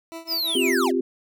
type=tone with tremolo; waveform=20% pulse; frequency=329.6 Hz; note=E4; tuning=in tune; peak=-27 dBFS; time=0.12-0.75 s; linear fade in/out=0 ms; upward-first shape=triangle; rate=5.9 Hz; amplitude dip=90%
type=linear sweep; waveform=square; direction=down; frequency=5274 to 493.9 Hz; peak=-23 dBFS; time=0.27-0.92 s; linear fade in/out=50 ms
type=chord; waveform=sine; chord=C suspended fourth; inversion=none; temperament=equal; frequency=261.6 / 349.2 / 392 Hz; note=C4 / F4 / G4; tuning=0 / 0 / 0 cents; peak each=-24 dBFS; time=0.55-1.01 s; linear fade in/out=5 ms
effects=none